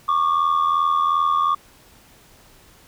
sine tone pair together, 1108.7 / 1191.4 Hz, C#6 / D6, 0 / +24 cents, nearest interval minor second, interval 124 cents, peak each -17 dBFS, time 0.08-1.55 s, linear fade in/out 10 ms, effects tanh soft clip ceiling -13 dBFS + pink hiss -51 dBFS RMS until 2.87 s

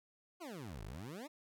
20% pulse exponential two-way sweep, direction down then up, 380 to 46.25 to 322.4 Hz, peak -40 dBFS, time 0.4-1.28 s, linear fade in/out 20 ms, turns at 0.84 s, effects none

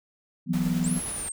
sine chord, E suspended second, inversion none, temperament equal with one note detuned, 165.58 / 185 / 246.9 Hz, E3 / F#3 / B3, +8 / 0 / 0 cents, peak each -27 / -27 / -28 dBFS, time 0.46-1.01 s, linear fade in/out 50 ms
pink noise with tremolo, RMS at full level -38 dBFS, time 0.53-1.29 s, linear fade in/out 5 ms, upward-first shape triangle, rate 9.4 Hz, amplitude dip 25%
sine linear two-way sweep, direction up then down, 7040 to 11190 to 8310 Hz, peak -31 dBFS, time 0.84-1.32 s, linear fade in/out 2 ms, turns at 0.94 s
effects none

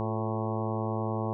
harmonic tone with a mistuned harmonic, 110 Hz, A2, in tune, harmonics 1 / 2 / 3 / 4 / 5 / 6 / 7 / 8 / 9 / 10, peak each -32 / -35 / -37 / -38 / -39 / -40 / -40 / -41 / -42 / -42 dBFS, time 0-1.33 s, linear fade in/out 0 ms, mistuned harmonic 3, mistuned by +64 cents, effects none

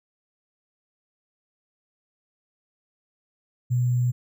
sine tone with sample-and-hold, 123.47 Hz, B2, in tune, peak -19 dBFS, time 3.7-4.12 s, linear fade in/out 20 ms, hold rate 7350 Hz, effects none

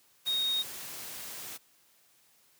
sine tone in noise, 3729 Hz, A#7, in tune, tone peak -27 dBFS, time 0.26-0.63 s, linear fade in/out 20 ms, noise white, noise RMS -42 dBFS, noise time 0.25-1.58 s, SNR +12 dB, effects white hiss -65 dBFS RMS until 2.59 s + high-pass 80 Hz 12 dB/octave

